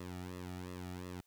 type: tone with flanger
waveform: sawtooth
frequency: 90.4 Hz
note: F#2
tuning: 40 cents flat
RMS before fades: -45 dBFS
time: 0-1.21 s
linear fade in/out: 5 ms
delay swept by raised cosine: 1.3 to 1.96 ms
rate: 2.8 Hz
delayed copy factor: -1
effects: white hiss -75 dBFS RMS until 1.26 s